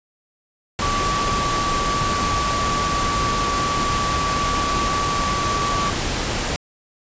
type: tone in noise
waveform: sine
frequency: 1149 Hz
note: D6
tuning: 38 cents flat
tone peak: -21 dBFS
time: 0.82-5.9 s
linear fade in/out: 0 ms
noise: pink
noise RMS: -23 dBFS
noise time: 0.79-6.56 s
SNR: -1 dB
effects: resampled to 16000 Hz